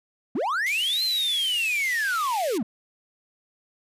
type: linear two-way sweep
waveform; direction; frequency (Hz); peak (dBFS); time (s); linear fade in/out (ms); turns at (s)
triangle; up then down; 187 to 4186 to 187; -21; 0.35-2.63; 5; 1.03
type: high-pass noise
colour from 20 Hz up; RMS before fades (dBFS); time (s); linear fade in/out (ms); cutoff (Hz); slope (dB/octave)
pink; -37; 0.66-2.58; 5; 2000; 48
effects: resampled to 32000 Hz